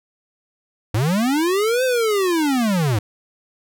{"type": "linear two-way sweep", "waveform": "square", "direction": "up then down", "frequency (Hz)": [97.1, 523.3, 97.1], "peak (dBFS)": -17, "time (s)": [0.94, 2.99], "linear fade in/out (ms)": 5, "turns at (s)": 1.84, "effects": []}